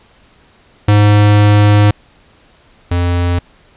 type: tone pair in turn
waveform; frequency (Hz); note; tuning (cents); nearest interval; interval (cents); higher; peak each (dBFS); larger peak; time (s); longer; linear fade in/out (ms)
square; 103.83 / 87.69; G#2 / F2; 0 / +8; minor third; 292; first; -6 / -12; first; 0.88-1.91 / 2.91-3.39; first; 5
effects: pink hiss -48 dBFS RMS until 3.76 s + resampled to 8000 Hz